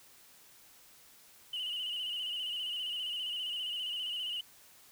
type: tone with vibrato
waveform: sine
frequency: 2947 Hz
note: F#7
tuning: 8 cents flat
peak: -33 dBFS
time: 1.53-4.41 s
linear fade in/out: 5 ms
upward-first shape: square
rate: 15 Hz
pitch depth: 49 cents each way
effects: tanh soft clip ceiling -31 dBFS + white hiss -59 dBFS RMS until 4.91 s